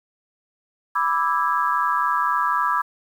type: chord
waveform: sine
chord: E dominant seventh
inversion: second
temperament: equal with one note detuned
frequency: 987.8 / 1174.7 / 1318.5 / 1645.9 Hz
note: B5 / D6 / E6 / G#6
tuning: 0 / 0 / 0 / -16 cents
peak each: -23 / -22 / -25 / -27 dBFS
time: 0.95-2.82 s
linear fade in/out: 10 ms
effects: 8-bit